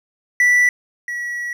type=tone pair in turn; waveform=triangle; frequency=1966 / 1930 Hz; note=B6 / B6; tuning=-8 / -40 cents; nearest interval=unison; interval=32 cents; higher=first; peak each=-9 / -21 dBFS; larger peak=first; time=0.4-0.69 / 1.08-1.53 s; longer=second; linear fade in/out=2 ms; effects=none